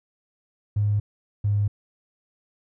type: tone pair in turn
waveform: triangle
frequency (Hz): 103.7 / 102.69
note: G#2 / G#2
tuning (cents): -2 / -19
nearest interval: unison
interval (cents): 17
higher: first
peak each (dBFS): -15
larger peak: neither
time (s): 0.76-1 / 1.44-1.68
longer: neither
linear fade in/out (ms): 10
effects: tanh soft clip ceiling -17 dBFS